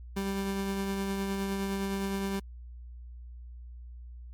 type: tone with tremolo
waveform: 30% pulse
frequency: 196 Hz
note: G3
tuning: in tune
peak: -26 dBFS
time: 0.16-2.4 s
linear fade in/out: 10 ms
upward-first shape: triangle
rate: 9.7 Hz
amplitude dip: 30%
effects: added 60 Hz sine -42 dBFS peak until 4.33 s + MP3 96 kbps